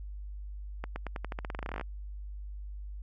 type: accelerating click train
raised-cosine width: 0.5 ms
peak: -21 dBFS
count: 20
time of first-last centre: 0.84-1.812 s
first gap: 120 ms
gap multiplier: 0.89
effects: added 50 Hz sine -38 dBFS peak until 3.02 s + MP3 64 kbps